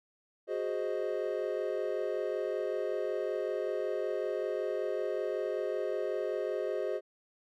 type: chord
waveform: triangle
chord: Ab dominant seventh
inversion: third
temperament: equal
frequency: 370 / 415.3 / 523.3 / 622.3 Hz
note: Gb4 / Ab4 / C5 / Eb5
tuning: 0 / 0 / 0 / 0 cents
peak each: -35 / -34 / -35 / -35 dBFS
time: 0.47-7.01 s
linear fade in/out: 50 ms
effects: none